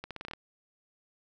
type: accelerating click train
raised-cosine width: 0.3 ms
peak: -23 dBFS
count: 8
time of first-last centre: 0.04-0.335 s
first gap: 67 ms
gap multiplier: 0.84
effects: none